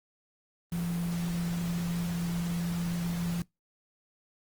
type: tone in noise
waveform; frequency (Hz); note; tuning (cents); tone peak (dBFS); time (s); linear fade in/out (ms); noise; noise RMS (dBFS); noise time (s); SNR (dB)
sine; 171.7; F3; -29; -29; 0.72-3.42; 2; pink; -42; 0.72-3.42; +10
effects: noise-tail reverb RT60 0.2 s tail -25 dB re dry + Opus 24 kbps